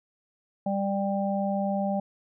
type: harmonic tone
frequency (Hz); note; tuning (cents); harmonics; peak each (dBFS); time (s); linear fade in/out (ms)
197.6; G3; +14; 1 / 3 / 4; -27 / -30 / -31; 0.66-2; 5
effects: none